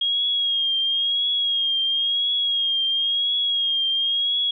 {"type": "tone with vibrato", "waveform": "sine", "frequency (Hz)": 3264, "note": "G#7", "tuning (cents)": -31, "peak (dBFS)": -19, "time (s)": [0.01, 4.51], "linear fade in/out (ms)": 5, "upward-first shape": "triangle", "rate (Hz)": 0.97, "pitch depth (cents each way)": 51, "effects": []}